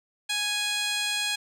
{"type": "tone with band-pass filter", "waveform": "15% pulse", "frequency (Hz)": 830.6, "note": "G#5", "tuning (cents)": 0, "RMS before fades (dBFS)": -28, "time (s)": [0.29, 1.36], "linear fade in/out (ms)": 10, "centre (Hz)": 5000, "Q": 1.3, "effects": []}